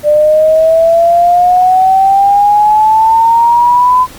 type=exponential sweep; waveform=sine; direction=up; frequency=592 to 1018 Hz; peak=-4 dBFS; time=0.03-4.07 s; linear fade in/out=50 ms; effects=pink hiss -33 dBFS RMS until 4.18 s + Opus 24 kbps